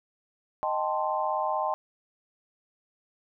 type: chord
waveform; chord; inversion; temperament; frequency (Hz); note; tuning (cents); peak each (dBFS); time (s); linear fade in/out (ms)
sine; A half-diminished seventh; second; equal; 622.3 / 784 / 880 / 1046.5; Eb5 / G5 / A5 / C6; 0 / 0 / 0 / 0; -31; 0.63-1.74; 0
effects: none